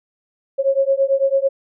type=beating tone pair; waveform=sine; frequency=540 / 549 Hz; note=C#5 / C#5; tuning=-45 / -17 cents; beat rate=9 Hz; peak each=-17 dBFS; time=0.58-1.49 s; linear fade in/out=20 ms; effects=none